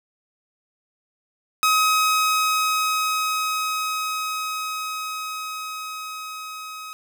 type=tone with level ramp; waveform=sawtooth; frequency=1268 Hz; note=D#6; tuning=32 cents sharp; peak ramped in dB=-12 to -30 dBFS; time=1.63-6.93 s; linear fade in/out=0 ms; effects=none